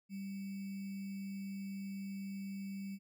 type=tone with sample-and-hold; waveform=sine; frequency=196 Hz; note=G3; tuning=in tune; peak=-40 dBFS; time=0.09-2.99 s; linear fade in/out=50 ms; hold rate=2450 Hz; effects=none